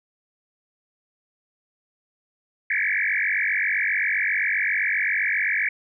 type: tone with frequency modulation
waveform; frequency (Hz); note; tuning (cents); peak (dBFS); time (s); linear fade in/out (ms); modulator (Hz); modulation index
sine; 1975.5; B6; 0; -20; 2.7-5.69; 5; 47.6; 7
effects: none